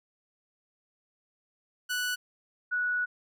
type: tone pair in turn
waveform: sawtooth / sine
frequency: 1480 / 1469.8 Hz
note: F#6 / F#6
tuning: 0 / -12 cents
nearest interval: unison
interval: 12 cents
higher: first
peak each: -25 / -26 dBFS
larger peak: first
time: 1.89-2.16 / 2.71-3.06 s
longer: second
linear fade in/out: 20 ms
effects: none